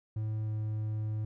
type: tone with pitch glide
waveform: triangle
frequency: 108.5 to 107.81 Hz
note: A2 to A2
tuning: -24 to -35 cents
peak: -29 dBFS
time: 0.16-1.25 s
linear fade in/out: 5 ms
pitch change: -11 cents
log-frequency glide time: 0.44-0.49 s
effects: none